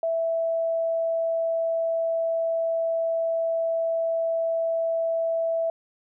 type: tone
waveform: sine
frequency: 659.3 Hz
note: E5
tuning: in tune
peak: -22 dBFS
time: 0.03-5.7 s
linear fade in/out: 2 ms
effects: none